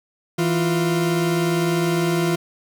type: tone pair together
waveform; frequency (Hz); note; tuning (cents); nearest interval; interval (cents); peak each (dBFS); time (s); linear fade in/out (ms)
40% pulse; 164.69 / 349.2; E3 / F4; -1 / 0; octave + minor second; 1301; -20; 0.38-2.36; 10
effects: none